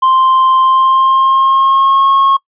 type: tone with pitch glide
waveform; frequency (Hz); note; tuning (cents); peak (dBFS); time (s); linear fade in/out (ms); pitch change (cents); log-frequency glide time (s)
triangle; 1046.5 to 1089.1; C6 to C#6; 0 to -31; -5; 0.02-2.37; 10; +69; 0.61-2.09
effects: noise-tail reverb RT60 0.1 s tail -22 dB re dry + resampled to 8000 Hz